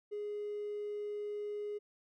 triangle tone with hard clipping, 415.3 Hz, G#4, in tune, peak -37 dBFS, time 0.11-1.79 s, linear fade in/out 20 ms, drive 3 dB, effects none

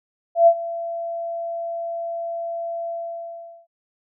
sine tone with ADSR envelope, 675 Hz, E5, 41 cents sharp, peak -7 dBFS, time 0.35-3.67 s, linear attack 120 ms, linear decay 67 ms, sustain -18 dB, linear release 780 ms, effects none

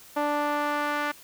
sawtooth tone with band-pass filter sweep, 293.7 Hz, D4, in tune, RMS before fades -27 dBFS, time 0.16-1.12 s, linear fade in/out 10 ms, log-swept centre 830 to 1500 Hz, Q 1.4, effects white hiss -50 dBFS RMS until 1.23 s

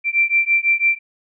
sine beating tone pair, 2349 / 2355 Hz, D7 / D7, 0 / +4 cents, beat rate 6 Hz, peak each -17 dBFS, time 0.04-0.99 s, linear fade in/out 50 ms, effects none

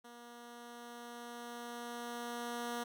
10% pulse tone with level ramp, 238.4 Hz, A#3, 39 cents sharp, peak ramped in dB -44 to -29 dBFS, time 0.04-2.84 s, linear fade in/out 10 ms, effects none

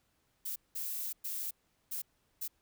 violet noise bursts at uneven times, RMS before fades -38 dBFS, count 5, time 0.45-0.56 / 0.75-1.13 / 1.24-1.51 / 1.91-2.02 / 2.41-2.48 s, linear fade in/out 10 ms, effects pink hiss -75 dBFS RMS until 2.61 s

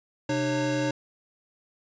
square tone cluster, 129.8 / 301.8 / 550 Hz, C3 / D4 / C#5, -13 / +47 / -14 cents, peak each -32 / -28 / -30 dBFS, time 0.29-0.91 s, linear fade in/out 5 ms, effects resampled to 16000 Hz

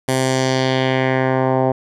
10% pulse tone with low-pass filter sweep, 130.81 Hz, C3, in tune, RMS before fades -17 dBFS, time 0.08-1.72 s, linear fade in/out 5 ms, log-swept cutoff 11000 to 750 Hz, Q 1.7, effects none

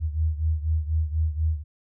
sine beating tone pair, 77.78 / 81.88 Hz, D#2 / E2, 0 / -11 cents, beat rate 4.1 Hz, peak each -23 / -27 dBFS, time 0-1.64 s, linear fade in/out 50 ms, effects none

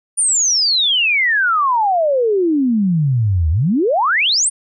sine exponential two-way sweep, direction down then up, 9570 to 75 to 9570 Hz, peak -12 dBFS, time 0.17-4.5 s, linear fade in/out 20 ms, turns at 3.5 s, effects none

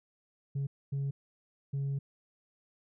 sine tone bursts at uneven times, 138.59 Hz, C#3, in tune, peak -28 dBFS, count 3, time 0.55-0.67 / 0.92-1.11 / 1.73-1.99 s, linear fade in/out 10 ms, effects tanh soft clip ceiling -29 dBFS

